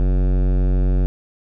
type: tone with hard clipping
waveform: sine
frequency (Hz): 46.25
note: F#1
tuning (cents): 0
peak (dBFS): -16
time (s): 0-1.06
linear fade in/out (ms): 0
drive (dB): 17
effects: none